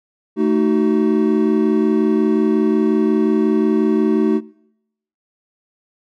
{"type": "chord", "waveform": "triangle", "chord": "D# diminished", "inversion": "second", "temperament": "equal with one note detuned", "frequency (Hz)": [220, 311.1, 376.7], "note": ["A3", "D#4", "F#4"], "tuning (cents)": [0, 0, 31], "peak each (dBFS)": -16, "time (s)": [0.36, 4.41], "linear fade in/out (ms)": 50, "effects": ["noise-tail reverb RT60 0.8 s tail -23 dB re dry"]}